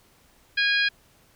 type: harmonic tone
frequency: 820 Hz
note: G#5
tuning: 22 cents flat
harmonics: 2 / 3 / 4 / 5 / 6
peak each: -22 / -26 / -28 / -30 / -32 dBFS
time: 0.57-0.89 s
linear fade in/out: 10 ms
effects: pink hiss -59 dBFS RMS until 1.35 s